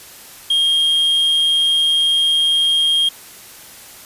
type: tone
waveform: triangle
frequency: 3231 Hz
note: G#7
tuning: 48 cents flat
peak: -11 dBFS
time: 0.5-3.09 s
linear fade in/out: 5 ms
effects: white hiss -39 dBFS RMS until 4.05 s + resampled to 32000 Hz